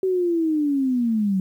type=linear sweep; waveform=sine; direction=down; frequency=382.2 to 185 Hz; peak=-18 dBFS; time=0.03-1.4 s; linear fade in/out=2 ms; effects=9-bit